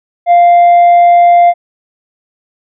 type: tone with tanh clipping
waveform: triangle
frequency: 697 Hz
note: F5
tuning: 4 cents flat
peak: -3 dBFS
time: 0.26-1.54 s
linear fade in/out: 50 ms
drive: 7 dB
effects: none